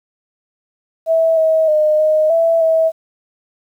sine tone with pitch steps, 652 / 639 / 612 / 620 / 662 / 647 Hz, E5 / D#5 / D#5 / D#5 / E5 / E5, -19 / +46 / -29 / -6 / +7 / -32 cents, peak -10 dBFS, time 1.06-2.92 s, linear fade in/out 50 ms, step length 310 ms, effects 8-bit

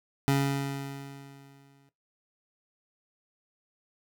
25% pulse tone with exponential decay, 138.59 Hz, C#3, in tune, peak -17 dBFS, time 0.28-1.89 s, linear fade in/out 0 ms, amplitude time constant 350 ms, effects noise-tail reverb RT60 0.2 s tail -17 dB re dry

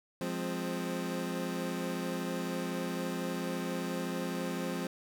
25% pulse chord, F minor, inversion none, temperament equal with one note detuned, 175.83 / 207.7 / 261.6 Hz, F3 / Ab3 / C4, +12 / 0 / 0 cents, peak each -33 / -36 / -34 dBFS, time 0.21-4.87 s, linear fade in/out 2 ms, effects none

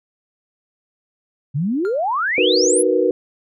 sine exponential sweep, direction up, 130 to 11175 Hz, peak -17 dBFS, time 1.54-2.83 s, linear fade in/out 20 ms
triangle tone with exponential decay, 1396.9 Hz, F6, in tune, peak -24 dBFS, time 1.85-2.03 s, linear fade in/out 0 ms, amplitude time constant 38 ms
sine chord, B major seventh, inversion first, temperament just, 308.7 / 370.4 / 463 / 493.9 Hz, D#4 / F#4 / A#4 / B4, -14 / +2 / -12 / 0 cents, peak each -22 / -18 / -20 / -18 dBFS, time 2.38-3.11 s, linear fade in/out 2 ms
effects none

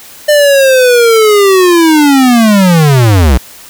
square linear sweep, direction down, 601 to 57.7 Hz, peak -4 dBFS, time 0.28-3.38 s, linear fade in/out 10 ms, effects white hiss -33 dBFS RMS until 3.69 s

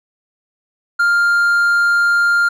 triangle tone, 1400 Hz, F6, 4 cents sharp, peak -9 dBFS, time 0.99-2.49 s, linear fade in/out 10 ms, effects none

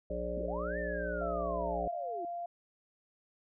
harmonic tone, 59.7 Hz, A#1, 42 cents sharp, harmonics 1 / 3 / 5 / 7 / 9 / 10, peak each -40 / -43 / -46 / -42 / -40 / -38 dBFS, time 0.1-1.88 s, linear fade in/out 5 ms
sine linear two-way sweep, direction up then down, 206.4 to 1822 to 326.2 Hz, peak -40 dBFS, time 0.37-2.25 s, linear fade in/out 2 ms, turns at 0.78 s
sine tone with pitch glide, 676 to 693 Hz, E5 to F5, +43 to -14 cents, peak -36 dBFS, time 1.21-2.46 s, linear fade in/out 5 ms, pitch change +43 cents, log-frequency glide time 1.65-1.81 s
effects none

